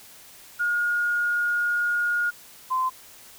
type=tone pair in turn; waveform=sine; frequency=1431 / 1031.5 Hz; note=F6 / C6; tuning=+42 / -25 cents; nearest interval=tritone; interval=567 cents; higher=first; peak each=-21 dBFS; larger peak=neither; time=0.59-2.31 / 2.7-2.9 s; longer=first; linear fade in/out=20 ms; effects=white hiss -48 dBFS RMS until 3.38 s